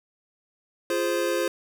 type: chord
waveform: square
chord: F minor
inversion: none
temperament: equal with one note detuned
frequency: 345.8 / 415.3 / 523.3 Hz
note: F4 / Ab4 / C5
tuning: -17 / 0 / 0 cents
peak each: -28 / -31 / -27 dBFS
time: 0.9-1.48 s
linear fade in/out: 2 ms
effects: none